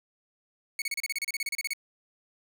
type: tone bursts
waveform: sawtooth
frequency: 2217 Hz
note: C#7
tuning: in tune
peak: -25 dBFS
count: 16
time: 0.79-1.734 s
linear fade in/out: 2 ms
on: 29 ms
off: 32 ms
effects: none